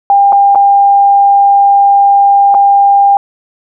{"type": "tone with dropouts", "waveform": "sine", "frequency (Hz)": 800, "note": "G5", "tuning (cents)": 35, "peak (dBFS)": -3, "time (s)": [0.1, 3.17], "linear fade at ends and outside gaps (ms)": 1, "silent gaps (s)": [[0.323, 0.328], [0.549, 0.556], [2.543, 2.548]], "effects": []}